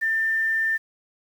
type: tone with quantisation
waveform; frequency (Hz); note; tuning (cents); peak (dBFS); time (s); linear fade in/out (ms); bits
sine; 1791; A6; +30; -20; 0.01-0.78; 20; 8
effects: none